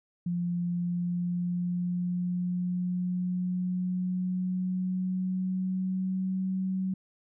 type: tone with pitch glide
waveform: sine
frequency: 174.61 to 188.23 Hz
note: F3 to F#3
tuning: 0 to +30 cents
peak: -27 dBFS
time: 0.26-6.94 s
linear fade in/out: 5 ms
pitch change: +130 cents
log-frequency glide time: 0.64-6.44 s
effects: none